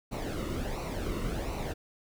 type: noise with flanger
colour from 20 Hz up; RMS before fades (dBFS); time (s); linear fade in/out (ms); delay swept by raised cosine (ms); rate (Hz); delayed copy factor
brown; -34; 0.11-1.74; 20; 0.59 to 1.26; 1.4; -0.65
effects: none